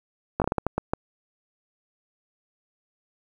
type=slowing click train; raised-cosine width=1 ms; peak=-9 dBFS; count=9; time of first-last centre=0.4-0.935 s; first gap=18 ms; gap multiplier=1.36; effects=8-bit